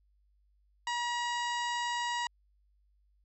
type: harmonic tone with a mistuned harmonic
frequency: 958 Hz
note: A#5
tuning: 47 cents sharp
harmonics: 1 / 2 / 3 / 4 / 5 / 6 / 7 / 8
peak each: -33 / -37 / -41 / -44 / -47 / -51 / -49 / -48 dBFS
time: 0.87-2.27 s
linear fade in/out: 2 ms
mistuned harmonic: 6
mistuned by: -38 cents
effects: added 50 Hz sine -66 dBFS peak until 3.24 s